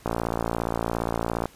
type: click train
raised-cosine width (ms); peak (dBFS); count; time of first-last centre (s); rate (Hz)
1; -11; 81; 0.06-1.456; 57.3
effects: pink hiss -52 dBFS RMS until 1.55 s + resampled to 32000 Hz